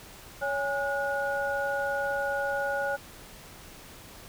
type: tone cluster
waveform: sine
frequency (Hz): 560 / 821 / 1449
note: C#5 / G#5 / F#6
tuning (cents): +18 / -20 / -37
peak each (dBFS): -30 / -33 / -31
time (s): 0.41-2.97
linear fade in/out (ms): 20
effects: pink hiss -48 dBFS RMS until 4.28 s